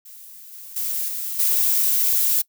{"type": "noise with level steps", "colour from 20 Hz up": "violet", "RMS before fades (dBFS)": [-42, -39, -25, -28, -19], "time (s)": [0.05, 2.42], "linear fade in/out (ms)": 10, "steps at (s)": [0.52, 0.76, 1.08, 1.39], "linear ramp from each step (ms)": 5, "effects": ["noise-tail reverb RT60 0.1 s tail -22 dB re dry"]}